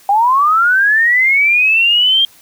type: linear sweep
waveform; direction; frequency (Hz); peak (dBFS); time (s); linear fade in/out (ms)
sine; up; 780 to 3214; -8; 0.09-2.25; 2
effects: white hiss -45 dBFS RMS until 2.41 s